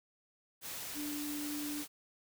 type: tone in noise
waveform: sine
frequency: 294.4 Hz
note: D4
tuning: 4 cents sharp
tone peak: -38 dBFS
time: 0.94-1.85 s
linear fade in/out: 50 ms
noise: white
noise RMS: -43 dBFS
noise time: 0.61-1.88 s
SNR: +2 dB
effects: none